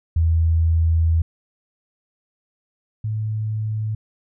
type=tone pair in turn; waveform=sine; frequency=81.9 / 108.41 Hz; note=E2 / A2; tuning=-11 / -25 cents; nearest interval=perfect fourth; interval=486 cents; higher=second; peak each=-14 / -21 dBFS; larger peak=first; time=0.16-1.22 / 3.04-3.95 s; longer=first; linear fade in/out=5 ms; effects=none